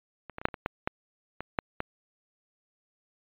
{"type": "clicks", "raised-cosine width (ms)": 0.5, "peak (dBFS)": [-26, -22, -25, -6, -27, -22, -13, -12, -20, -10, -15], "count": 11, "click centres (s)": [0.297, 0.384, 0.415, 0.454, 0.486, 0.542, 0.661, 0.875, 1.406, 1.588, 1.804], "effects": ["resampled to 8000 Hz"]}